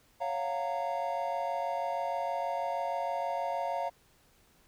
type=chord; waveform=triangle; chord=Gb major seventh; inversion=second; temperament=just; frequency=555 / 693.7 / 740 / 925 Hz; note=Db5 / F5 / Gb5 / Bb5; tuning=+2 / -12 / 0 / -14 cents; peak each=-35 / -32 / -38 / -34 dBFS; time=0.2-3.9 s; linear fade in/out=20 ms; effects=pink hiss -65 dBFS RMS until 4.67 s